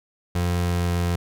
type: tone with pitch glide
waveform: 30% pulse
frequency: 87.9 to 87.19 Hz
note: F2 to F2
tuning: +12 to -2 cents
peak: -18 dBFS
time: 0.35-1.16 s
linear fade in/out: 5 ms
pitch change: -14 cents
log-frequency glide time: 0.56-0.99 s
effects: none